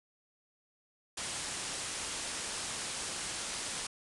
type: low-pass noise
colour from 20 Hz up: white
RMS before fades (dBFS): -39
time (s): 1.17-3.87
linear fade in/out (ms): 5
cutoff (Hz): 10000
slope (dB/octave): 96
effects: none